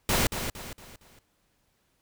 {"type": "noise with echo", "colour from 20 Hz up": "pink", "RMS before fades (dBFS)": -24, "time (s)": [0.09, 0.27], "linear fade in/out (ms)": 2, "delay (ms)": 230, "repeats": 4, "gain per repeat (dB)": -8, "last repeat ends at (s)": 1.19, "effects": ["pink hiss -71 dBFS RMS until 2.01 s"]}